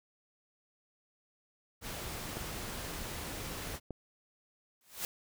pink noise, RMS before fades -41 dBFS, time 1.81-3.8 s, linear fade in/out 50 ms
clicks, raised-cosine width 2 ms, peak -26 dBFS, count 2, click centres 2.37 / 3.907 s
white noise with exponential growth, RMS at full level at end -34 dBFS, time 4.81-5.05 s, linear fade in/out 1 ms, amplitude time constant 51 ms
effects none

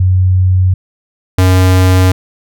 sine / square tone pair in turn, 92.5 / 92.5 Hz, F#2 / F#2, 0 / 0 cents, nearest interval unison, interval 0 cents, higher neither, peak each -6 dBFS, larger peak neither, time 0-0.74 / 1.38-2.12 s, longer neither, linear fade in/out 5 ms, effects none

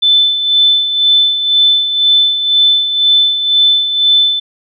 sine tone with tremolo, 3520 Hz, A7, in tune, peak -5 dBFS, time 0.02-4.4 s, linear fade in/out 10 ms, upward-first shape sine, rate 2 Hz, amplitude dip 60%, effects none

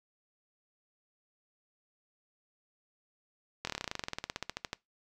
slowing click train, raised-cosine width 0.2 ms, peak -17 dBFS, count 24, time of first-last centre 3.65-4.731 s, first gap 23 ms, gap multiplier 1.06, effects noise-tail reverb RT60 0.2 s tail -23 dB re dry

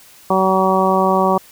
harmonic tone, 189.4 Hz, F#3, 41 cents sharp, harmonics 1 / 2 / 3 / 4 / 5 / 6, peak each -19 / -19 / -19 / -19 / -19 / -19 dBFS, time 0.3-1.38 s, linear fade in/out 5 ms, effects white hiss -45 dBFS RMS until 1.51 s

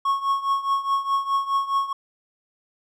triangle tone with tremolo, 1100 Hz, C#6, 14 cents flat, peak -15 dBFS, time 0.05-1.93 s, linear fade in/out 5 ms, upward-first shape triangle, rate 4.8 Hz, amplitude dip 85%, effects none

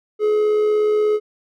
triangle tone with amplitude modulation, 424.1 Hz, G#4, 36 cents sharp, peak -11 dBFS, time 0.19-1.2 s, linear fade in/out 50 ms, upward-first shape sine, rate 76.7 Hz, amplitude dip 30%, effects none

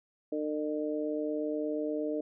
harmonic tone, 151.4 Hz, D#3, 47 cents flat, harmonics 2 / 3 / 4, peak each -33 / -35 / -36 dBFS, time 0.32-2.21 s, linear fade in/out 5 ms, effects none

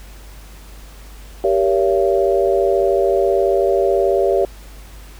sine chord, G diminished seventh, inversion none, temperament just, 392 / 470.4 / 564.5 / 677.4 Hz, G4 / Bb4 / Db5 / Fb5, 0 / +16 / +31 / +47 cents, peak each -16 / -21 / -18 / -20 dBFS, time 1.44-4.45 s, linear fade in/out 2 ms, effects added 50 Hz sine -36 dBFS peak until 5.19 s + pink hiss -44 dBFS RMS until 5.19 s

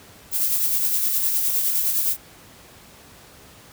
violet noise with tremolo, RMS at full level -20 dBFS, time 0.31-2.17 s, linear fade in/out 50 ms, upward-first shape sine, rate 9.7 Hz, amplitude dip 35%, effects pink hiss -47 dBFS RMS until 3.72 s + high-pass 60 Hz 12 dB/octave

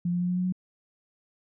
sine tone with pitch steps, 174.61 / 176.33 / 178.07 / 179.83 / 181.6 / 183.4 Hz, F3 / F3 / F3 / F#3 / F#3 / F#3, 0 / +17 / +34 / -49 / -32 / -15 cents, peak -24 dBFS, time 0.05-0.524 s, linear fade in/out 5 ms, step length 79 ms, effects none

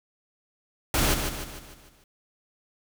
pink noise with echo, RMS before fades -23 dBFS, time 0.94-1.14 s, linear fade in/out 2 ms, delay 150 ms, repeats 6, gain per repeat -6 dB, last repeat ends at 2.04 s, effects none

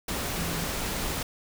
sine tone in noise, 167 Hz, E3, 23 cents sharp, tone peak -33 dBFS, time 0.37-0.64 s, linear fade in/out 5 ms, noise pink, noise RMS -31 dBFS, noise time 0.08-1.23 s, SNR -5 dB, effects none

